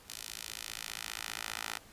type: tone with high-pass filter sweep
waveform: 10% pulse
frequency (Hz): 55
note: A1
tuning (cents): 0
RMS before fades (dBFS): -42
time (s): 0.08-1.78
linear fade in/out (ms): 10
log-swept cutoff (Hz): 4100 to 1300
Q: 0.71
effects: pink hiss -57 dBFS RMS until 1.92 s + resampled to 32000 Hz